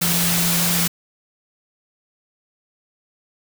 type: tone in noise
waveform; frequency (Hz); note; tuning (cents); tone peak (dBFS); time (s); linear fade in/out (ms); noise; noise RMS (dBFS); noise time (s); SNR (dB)
sine; 171.8; F3; -28; -22; 0.01-0.88; 10; white; -20; 0.01-0.88; -5
effects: none